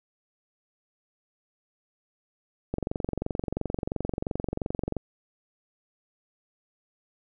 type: click train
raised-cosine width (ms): 2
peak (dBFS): -15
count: 52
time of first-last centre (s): 2.74-4.967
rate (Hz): 22.9
effects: none